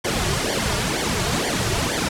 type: noise with flanger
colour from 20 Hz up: pink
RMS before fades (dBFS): -22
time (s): 0.04-2.09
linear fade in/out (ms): 10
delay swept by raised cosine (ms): 0.75 to 3.95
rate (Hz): 2.1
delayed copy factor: -0.85
effects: low-pass 9000 Hz 12 dB/octave

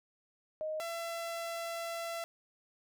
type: tone pair in turn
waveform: sine / sawtooth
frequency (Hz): 622.3 / 672.4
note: D#5 / E5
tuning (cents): 0 / +34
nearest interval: minor second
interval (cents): 134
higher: second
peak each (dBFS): -34 / -33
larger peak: second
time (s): 0.61-0.8 / 0.8-2.24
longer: second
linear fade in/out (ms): 0
effects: none

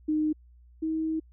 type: tone pair in turn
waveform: sine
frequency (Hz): 307.4 / 318.2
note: D#4 / D#4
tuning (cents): -21 / +39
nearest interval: minor second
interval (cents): 60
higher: second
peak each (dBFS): -23 / -26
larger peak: first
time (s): 0.08-0.33 / 0.82-1.2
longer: second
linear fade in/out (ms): 10
effects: added 60 Hz sine -52 dBFS peak until 1.32 s

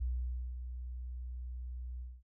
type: tone with ADSR envelope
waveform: sine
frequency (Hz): 61.74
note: B1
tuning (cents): 0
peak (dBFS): -31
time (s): 0-2.23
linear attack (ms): 18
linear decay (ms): 530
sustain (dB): -8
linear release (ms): 230
effects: none

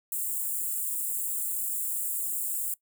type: high-pass noise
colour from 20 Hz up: white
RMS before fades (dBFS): -31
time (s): 0.12-2.74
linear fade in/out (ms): 2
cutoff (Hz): 7300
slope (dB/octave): 96
effects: noise-tail reverb RT60 0.1 s tail -21 dB re dry

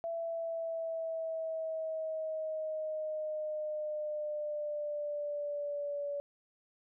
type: exponential sweep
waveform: sine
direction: down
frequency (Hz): 669 to 572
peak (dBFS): -34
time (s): 0.04-6.2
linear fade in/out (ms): 0
effects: none

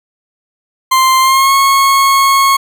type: tone with pitch glide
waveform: 40% pulse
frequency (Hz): 1046.5 to 1094.1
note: C6 to C#6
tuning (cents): 0 to -23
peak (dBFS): -6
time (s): 0.91-2.57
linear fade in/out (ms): 10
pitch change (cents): +77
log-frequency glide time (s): 1.2-1.53
effects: none

